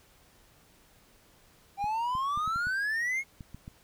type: exponential sweep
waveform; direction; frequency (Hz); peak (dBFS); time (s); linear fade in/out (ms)
triangle; up; 784 to 2200; -26; 1.77-3.24; 50
type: clicks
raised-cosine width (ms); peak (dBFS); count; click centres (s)
5; -30; 9; 1.842 / 2.152 / 2.375 / 2.477 / 2.56 / 2.67 / 3.408 / 3.546 / 3.679
effects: pink hiss -61 dBFS RMS until 3.83 s